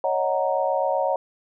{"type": "chord", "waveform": "sine", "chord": "D# minor seventh", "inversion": "third", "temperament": "equal", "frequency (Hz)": [554.4, 622.3, 740, 932.3], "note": ["C#5", "D#5", "F#5", "A#5"], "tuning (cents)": [0, 0, 0, 0], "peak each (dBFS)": [-24, -26, -26, -27], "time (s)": [0.04, 1.16], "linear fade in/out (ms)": 2, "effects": []}